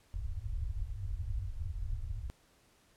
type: low-pass noise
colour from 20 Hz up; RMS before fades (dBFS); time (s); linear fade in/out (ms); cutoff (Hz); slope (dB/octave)
pink; -37; 0.14-2.3; 0; 110; 96
effects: pink hiss -67 dBFS RMS until 2.96 s + low-pass 12000 Hz 12 dB/octave